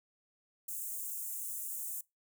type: high-pass noise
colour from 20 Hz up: white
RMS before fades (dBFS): -40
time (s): 0.68-2.01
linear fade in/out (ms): 5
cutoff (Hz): 7000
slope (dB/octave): 48
effects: noise-tail reverb RT60 0.2 s tail -23 dB re dry